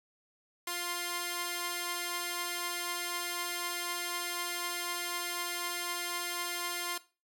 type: tone pair together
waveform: 5% pulse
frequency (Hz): 349.8 / 1053.4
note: F4 / C6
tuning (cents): +3 / +11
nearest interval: octave + perfect fifth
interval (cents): 1908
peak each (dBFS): -25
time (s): 0.67-6.98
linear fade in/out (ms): 5
effects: noise-tail reverb RT60 0.3 s tail -17 dB re dry